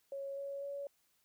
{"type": "tone with pitch steps", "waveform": "sine", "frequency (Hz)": [552, 557.4, 562.9], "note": ["C#5", "C#5", "C#5"], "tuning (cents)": [-7, 9, 26], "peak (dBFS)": -39, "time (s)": [0.12, 0.87], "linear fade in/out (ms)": 2, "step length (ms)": 250, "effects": ["white hiss -75 dBFS RMS until 1.24 s"]}